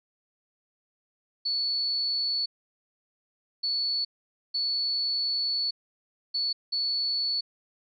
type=tone bursts at uneven times; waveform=sine; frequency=4435 Hz; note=C#8; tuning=in tune; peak=-25 dBFS; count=5; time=1.45-2.46 / 3.63-4.05 / 4.54-5.71 / 6.34-6.53 / 6.72-7.41 s; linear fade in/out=10 ms; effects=none